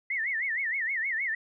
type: tone with vibrato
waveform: sine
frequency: 1975.5 Hz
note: B6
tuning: in tune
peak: -27 dBFS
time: 0.1-1.35 s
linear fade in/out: 5 ms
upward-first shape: sine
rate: 6.4 Hz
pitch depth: 200 cents each way
effects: none